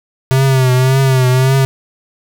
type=tone with vibrato; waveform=square; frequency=130.81 Hz; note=C3; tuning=in tune; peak=-9 dBFS; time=0.31-1.65 s; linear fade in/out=0 ms; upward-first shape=triangle; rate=1.8 Hz; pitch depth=67 cents each way; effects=none